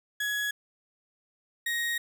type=tone pair in turn; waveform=35% pulse; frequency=1679 / 1877 Hz; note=G#6 / A#6; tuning=+18 / +11 cents; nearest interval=major second; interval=193 cents; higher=second; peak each=-26 dBFS; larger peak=neither; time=0.2-0.51 / 1.66-1.98 s; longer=second; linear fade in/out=5 ms; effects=none